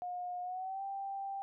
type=tone with pitch glide; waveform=sine; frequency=717 to 786.4 Hz; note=F5 to G5; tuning=+45 to +5 cents; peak=-37 dBFS; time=0.02-1.42 s; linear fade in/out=0 ms; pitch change=+160 cents; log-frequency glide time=0.42-0.83 s; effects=none